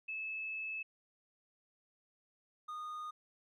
sine / triangle tone pair in turn, 2606 / 1229.9 Hz, E7 / D#6, -20 / -20 cents, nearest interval octave + minor second, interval 1300 cents, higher first, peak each -38 / -39 dBFS, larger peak first, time 0.08-0.83 / 2.68-3.11 s, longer first, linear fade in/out 10 ms, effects none

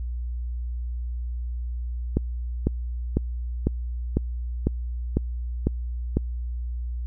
click train, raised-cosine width 3 ms, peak -8 dBFS, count 9, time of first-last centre 2.17-6.17 s, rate 2 Hz, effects added 60 Hz sine -27 dBFS peak until 7.06 s

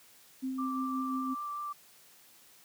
sine tone with tremolo, 262 Hz, C4, 2 cents sharp, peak -31 dBFS, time 0.42-1.35 s, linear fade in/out 20 ms, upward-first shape sine, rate 5.8 Hz, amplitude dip 30%
sine tone with vibrato, 1174.7 Hz, D6, in tune, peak -35 dBFS, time 0.58-1.73 s, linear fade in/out 10 ms, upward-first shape triangle, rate 5.1 Hz, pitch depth 12 cents each way
effects white hiss -59 dBFS RMS until 2.64 s + high-pass 100 Hz 12 dB/octave

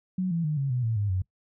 sine tone with pitch steps, 184.9 / 167.61 / 151.93 / 137.72 / 124.84 / 113.16 / 102.58 / 92.99 Hz, F#3 / E3 / D#3 / C#3 / B2 / A2 / G#2 / F#2, -1 / +29 / -41 / -11 / +19 / +49 / -21 / +9 cents, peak -24 dBFS, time 0.18-1.22 s, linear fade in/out 5 ms, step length 130 ms, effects noise-tail reverb RT60 0.1 s tail -21 dB re dry

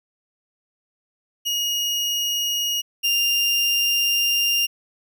30% pulse tone pair in turn, 2876 / 2797 Hz, F#7 / F7, -50 / +2 cents, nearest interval unison, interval 48 cents, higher first, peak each -18 / -15 dBFS, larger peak second, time 1.45-2.82 / 3.03-4.67 s, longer second, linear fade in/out 20 ms, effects none

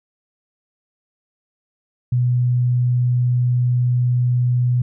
sine tone, 123.47 Hz, B2, in tune, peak -14 dBFS, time 2.12-4.82 s, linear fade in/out 5 ms, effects none

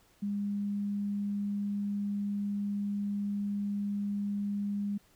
sine tone, 203 Hz, G#3, 39 cents flat, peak -30 dBFS, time 0.22-4.98 s, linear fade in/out 10 ms, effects pink hiss -65 dBFS RMS until 5.15 s

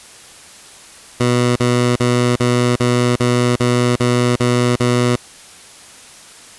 15% pulse tone bursts, 122.5 Hz, B2, 14 cents flat, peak -6 dBFS, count 10, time 1.2-5.16 s, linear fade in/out 5 ms, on 360 ms, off 40 ms, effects white hiss -40 dBFS RMS until 6.58 s + resampled to 24000 Hz

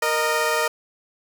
15% pulse tone pair together, 466.2 / 615.7 Hz, A#4 / D#5, 0 / -18 cents, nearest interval perfect fourth, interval 482 cents, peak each -16 dBFS, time 0.02-0.68 s, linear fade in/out 5 ms, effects none

